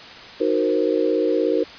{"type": "chord", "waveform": "sine", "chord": "C half-diminished seventh", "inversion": "first", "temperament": "equal", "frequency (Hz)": [311.1, 370, 466.2, 523.3], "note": ["Eb4", "Gb4", "Bb4", "C5"], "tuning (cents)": [0, 0, 0, 0], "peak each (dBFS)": [-23, -23, -21, -24], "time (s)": [0.4, 1.64], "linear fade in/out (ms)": 10, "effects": ["white hiss -39 dBFS RMS until 1.78 s", "resampled to 11025 Hz"]}